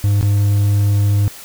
triangle tone with dropouts, 101.7 Hz, G#2, 36 cents flat, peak -9 dBFS, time 0.04-1.28 s, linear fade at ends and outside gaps 0 ms, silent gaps 0.211-0.228 s, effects white hiss -36 dBFS RMS until 1.44 s

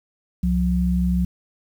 sine tone pair together, 66 / 179.18 Hz, C2 / F3, +16 / +45 cents, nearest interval octave + perfect fourth, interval 1729 cents, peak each -21 / -19 dBFS, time 0.43-1.25 s, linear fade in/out 5 ms, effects 8-bit

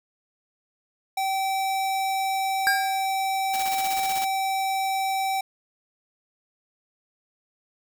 square tone, 772 Hz, G5, 27 cents flat, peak -24 dBFS, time 1.17-5.41 s, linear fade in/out 5 ms
square tone with exponential decay, 1613 Hz, G6, 49 cents sharp, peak -17 dBFS, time 2.67-3.06 s, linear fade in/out 0 ms, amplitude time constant 84 ms
white noise with tremolo, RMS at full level -32 dBFS, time 3.53-4.25 s, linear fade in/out 10 ms, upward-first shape square, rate 16 Hz, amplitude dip 60%
effects none

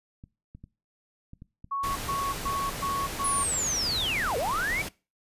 clicks, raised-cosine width 5 ms, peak -32 dBFS, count 6, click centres 0.239 / 0.55 / 0.64 / 1.334 / 1.421 / 1.644 s
sine tone bursts, 1108.7 Hz, C#6, in tune, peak -27 dBFS, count 5, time 1.71-3.44 s, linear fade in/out 10 ms, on 250 ms, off 120 ms
pink noise, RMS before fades -35 dBFS, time 1.83-4.89 s, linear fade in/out 10 ms
sine linear two-way sweep, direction down then up, 10380 to 433 to 2346 Hz, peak -26 dBFS, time 3.24-4.82 s, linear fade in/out 5 ms, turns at 4.37 s
effects noise-tail reverb RT60 0.3 s tail -21 dB re dry + resampled to 32000 Hz

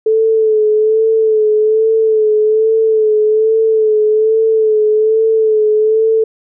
sine tone with vibrato, 435.8 Hz, A4, 17 cents flat, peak -8 dBFS, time 0.06-6.24 s, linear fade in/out 5 ms, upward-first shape sine, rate 1.2 Hz, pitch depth 36 cents each way, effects none

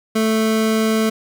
square tone pair together, 220.4 / 440 Hz, A3 / A4, +3 / 0 cents, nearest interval octave, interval 1197 cents, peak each -17 / -21 dBFS, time 0.15-1.1 s, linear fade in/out 10 ms, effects none

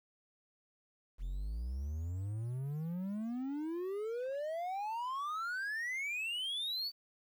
triangle exponential sweep, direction up, 41.2 to 4611 Hz, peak -34 dBFS, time 1.18-6.92 s, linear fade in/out 50 ms, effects 11-bit

